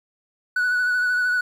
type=tone with vibrato; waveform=triangle; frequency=1479 Hz; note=F#6; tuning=1 cent flat; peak=-16 dBFS; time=0.56-1.41 s; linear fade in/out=5 ms; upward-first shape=sine; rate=13 Hz; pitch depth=24 cents each way; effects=tanh soft clip ceiling -12 dBFS + 9-bit